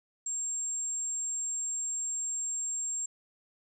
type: tone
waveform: sine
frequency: 7459 Hz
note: A#8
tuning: in tune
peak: -31 dBFS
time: 0.26-3.06 s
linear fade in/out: 5 ms
effects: none